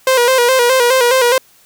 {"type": "tone with vibrato", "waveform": "sawtooth", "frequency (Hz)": 501, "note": "B4", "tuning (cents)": 25, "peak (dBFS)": -5, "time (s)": [0.07, 1.38], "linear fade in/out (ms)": 2, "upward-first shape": "square", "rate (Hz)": 4.8, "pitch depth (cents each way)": 72, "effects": ["white hiss -49 dBFS RMS until 1.65 s"]}